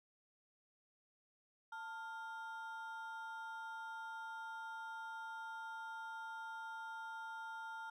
triangle ring-modulated tone, 1148 Hz, D6, 40 cents flat, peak -40 dBFS, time 1.72-7.9 s, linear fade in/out 5 ms, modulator 254 Hz, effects none

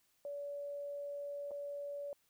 sine tone with dropouts, 572 Hz, D5, 46 cents flat, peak -40 dBFS, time 0.25-2.13 s, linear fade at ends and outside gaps 1 ms, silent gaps 1.509-1.515 s, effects white hiss -75 dBFS RMS until 2.29 s

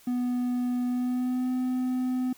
triangle tone with pitch glide, 246.9 to 253.8 Hz, B3 to B3, 0 to +47 cents, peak -23 dBFS, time 0.07-2.33 s, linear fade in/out 5 ms, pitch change +47 cents, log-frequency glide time 0.86-1.51 s, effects white hiss -56 dBFS RMS until 2.37 s

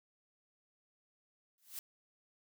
blue noise with exponential growth, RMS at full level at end -40 dBFS, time 1.58-1.79 s, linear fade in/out 1 ms, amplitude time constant 45 ms, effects none

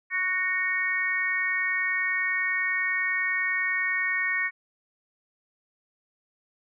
harmonic tone, 370 Hz, F#4, in tune, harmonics 3 / 4 / 5 / 6, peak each -37 / -36 / -26 / -28 dBFS, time 0.1-4.51 s, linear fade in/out 50 ms, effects none

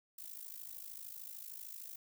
violet noise with amplitude modulation, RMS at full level -45 dBFS, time 0.18-1.96 s, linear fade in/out 5 ms, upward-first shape sine, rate 53.2 Hz, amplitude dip 80%, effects none

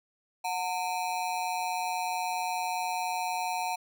square ring-modulated tone, 818 Hz, G#5, 26 cents flat, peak -27 dBFS, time 0.44-3.76 s, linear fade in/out 10 ms, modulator 87.8 Hz, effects none

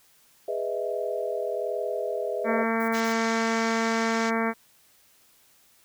sine chord, E major seventh, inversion first, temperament just, 412 / 494.4 / 618.1 / 659.3 Hz, G#4 / B4 / D#5 / E5, -14 / +2 / -12 / 0 cents, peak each -32 dBFS, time 0.48-2.64 s, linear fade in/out 5 ms
harmonic tone, 226.5 Hz, A#3, 50 cents flat, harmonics 1 / 2 / 3 / 4 / 5 / 6 / 7 / 8 / 9 / 10, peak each -27 / -30 / -32 / -33 / -34 / -35 / -35 / -36 / -37 / -37 dBFS, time 2.44-4.54 s, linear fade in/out 50 ms
violet noise bursts, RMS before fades -45 dBFS, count 3, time 2.8-3.125 s, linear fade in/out 2 ms, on 81 ms, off 41 ms
white band-pass noise, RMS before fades -38 dBFS, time 2.93-4.31 s, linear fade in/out 20 ms, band 1300 to 6900 Hz, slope 48 dB/octave
effects white hiss -60 dBFS RMS until 5.84 s

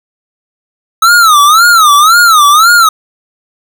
square tone with vibrato, 1283 Hz, E6, 47 cents flat, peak -3 dBFS, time 1.02-2.89 s, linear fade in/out 5 ms, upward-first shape sine, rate 1.9 Hz, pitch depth 190 cents each way, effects none

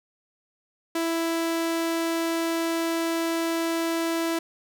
sawtooth tone, 331 Hz, E4, 7 cents sharp, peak -20 dBFS, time 0.95-4.39 s, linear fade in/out 5 ms, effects none

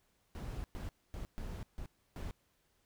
brown noise bursts at uneven times, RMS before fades -42 dBFS, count 6, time 0.35-0.64 / 0.75-0.89 / 1.14-1.25 / 1.38-1.63 / 1.78-1.86 / 2.16-2.31 s, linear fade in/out 0 ms, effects pink hiss -75 dBFS RMS until 2.85 s

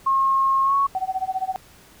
sine tone with pitch glide, 1078 to 1108.9 Hz, C#6 to C#6, -49 to 0 cents, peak -16 dBFS, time 0.06-0.87 s, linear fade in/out 10 ms, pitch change +49 cents, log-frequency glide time 0.64-0.74 s
sine tone with tremolo, 756 Hz, F#5, 37 cents sharp, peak -19 dBFS, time 0.95-1.56 s, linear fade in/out 0 ms, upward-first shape sine, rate 15 Hz, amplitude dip 95%
effects pink hiss -50 dBFS RMS until 2 s

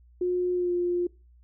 sine tone with pitch glide, 359.4 to 352.4 Hz, F4 to F4, +50 to +16 cents, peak -23 dBFS, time 0.21-1.07 s, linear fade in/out 5 ms, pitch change -34 cents, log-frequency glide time 0.54-0.72 s, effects noise-tail reverb RT60 0.3 s tail -23 dB re dry + added 60 Hz sine -53 dBFS peak until 1.43 s

